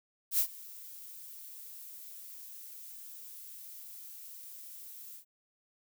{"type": "noise with ADSR envelope", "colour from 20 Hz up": "violet", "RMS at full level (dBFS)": -26, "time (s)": [0.31, 5.25], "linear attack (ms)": 81, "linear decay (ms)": 77, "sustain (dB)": -22, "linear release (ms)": 93, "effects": []}